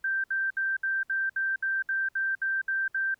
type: tone bursts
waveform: sine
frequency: 1568 Hz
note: G6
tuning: in tune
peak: -25 dBFS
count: 12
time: 0.04-3.144 s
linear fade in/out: 5 ms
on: 200 ms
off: 64 ms
effects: pink hiss -70 dBFS RMS until 3.19 s